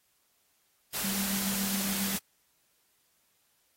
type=noise; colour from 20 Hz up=white; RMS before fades=-33 dBFS; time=0.93-2.19 s; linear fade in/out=20 ms
type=tone with tremolo; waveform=sine; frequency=196 Hz; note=G3; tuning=in tune; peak=-30 dBFS; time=1.04-2.16 s; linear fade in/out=5 ms; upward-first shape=sine; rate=7.3 Hz; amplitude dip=55%
effects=white hiss -71 dBFS RMS until 3.76 s + AAC 48 kbps